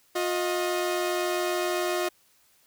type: tone pair together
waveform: sawtooth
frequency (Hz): 356.7 / 626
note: F4 / D#5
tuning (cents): +37 / +10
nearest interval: minor seventh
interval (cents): 973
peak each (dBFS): -23 / -26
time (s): 0.15-2.09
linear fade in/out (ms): 10
effects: white hiss -63 dBFS RMS until 2.66 s

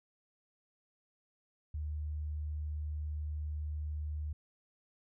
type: tone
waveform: sine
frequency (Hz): 75.6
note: D#2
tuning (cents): -49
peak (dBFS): -35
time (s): 1.74-4.33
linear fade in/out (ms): 5
effects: none

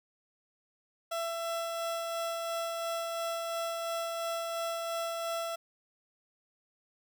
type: tone with tremolo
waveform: 30% pulse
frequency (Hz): 669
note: E5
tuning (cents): +25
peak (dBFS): -29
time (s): 1.11-5.56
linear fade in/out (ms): 10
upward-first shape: sine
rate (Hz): 2.9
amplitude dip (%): 25
effects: none

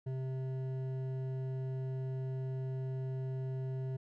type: tone with hard clipping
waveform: triangle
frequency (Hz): 131.1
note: C3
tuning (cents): +4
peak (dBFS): -37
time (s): 0.06-3.97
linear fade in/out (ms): 10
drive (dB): 13
effects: none

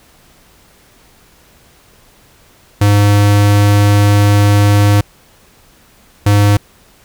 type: tone bursts at uneven times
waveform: square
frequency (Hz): 102.4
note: G#2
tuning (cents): -24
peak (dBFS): -7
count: 2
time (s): 2.81-5.01 / 6.26-6.57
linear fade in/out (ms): 5
effects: pink hiss -47 dBFS RMS until 7.04 s

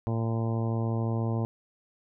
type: harmonic tone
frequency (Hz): 113.9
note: A#2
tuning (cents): -40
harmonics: 1 / 2 / 3 / 4 / 5 / 6 / 7 / 8 / 9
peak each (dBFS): -27 / -33 / -37 / -39 / -41 / -43 / -44 / -45 / -46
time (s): 0.07-1.45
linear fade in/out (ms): 0
effects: none

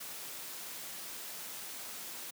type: noise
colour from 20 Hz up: white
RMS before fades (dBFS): -44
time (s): 0-2.31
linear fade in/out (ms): 10
effects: high-pass 150 Hz 12 dB/octave

